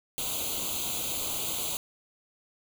white noise with comb filter, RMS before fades -32 dBFS, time 0.18-1.77 s, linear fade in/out 0 ms, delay 0.28 ms, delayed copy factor +1, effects none

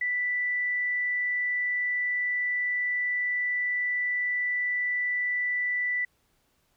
sine tone, 1975.5 Hz, B6, in tune, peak -25 dBFS, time 0.01-6.05 s, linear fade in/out 5 ms, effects pink hiss -70 dBFS RMS until 6.76 s

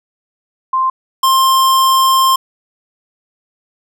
sine / square tone pair in turn, 1046.5 / 1056.2 Hz, C6 / C6, 0 / +16 cents, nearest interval unison, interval 16 cents, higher second, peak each -11 / -9 dBFS, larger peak second, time 0.73-0.9 / 1.23-2.36 s, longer second, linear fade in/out 5 ms, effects none

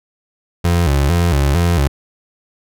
30% pulse tone with vibrato, 77.78 Hz, D#2, in tune, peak -9 dBFS, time 0.64-1.88 s, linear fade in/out 10 ms, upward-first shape square, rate 2.2 Hz, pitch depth 180 cents each way, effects none

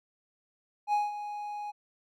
triangle tone with ADSR envelope, 830.6 Hz, G#5, in tune, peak -21 dBFS, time 0.87-1.72 s, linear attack 61 ms, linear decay 180 ms, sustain -12 dB, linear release 22 ms, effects none

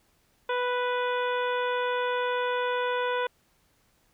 harmonic tone, 493.9 Hz, B4, in tune, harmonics 1 / 2 / 3 / 4 / 5 / 6 / 7, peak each -28 / -30 / -33 / -41 / -40 / -45 / -41 dBFS, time 0.49-3.27 s, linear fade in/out 5 ms, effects pink hiss -67 dBFS RMS until 4.13 s

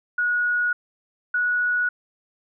sine tone pair in turn, 1455 / 1464.3 Hz, F#6 / F#6, -29 / -18 cents, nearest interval unison, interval 11 cents, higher second, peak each -19 dBFS, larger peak neither, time 0.18-0.73 / 1.34-1.89 s, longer neither, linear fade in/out 5 ms, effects none

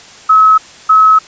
sine tone pair in turn, 1286 / 1286 Hz, E6 / E6, -43 / -43 cents, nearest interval unison, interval 0 cents, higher neither, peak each -3 dBFS, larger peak neither, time 0.29-0.58 / 0.89-1.19 s, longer second, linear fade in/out 10 ms, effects white hiss -36 dBFS RMS until 1.27 s + resampled to 16000 Hz

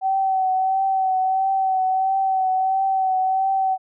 sine tone with vibrato, 762 Hz, G5, 49 cents flat, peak -17 dBFS, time 0.01-3.78 s, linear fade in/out 50 ms, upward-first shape triangle, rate 1.5 Hz, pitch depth 31 cents each way, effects none

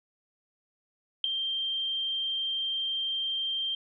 sine tone with ADSR envelope, 3163 Hz, G7, 15 cents sharp, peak -17 dBFS, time 1.24-3.75 s, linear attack 3 ms, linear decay 4 ms, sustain -11 dB, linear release 4 ms, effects none

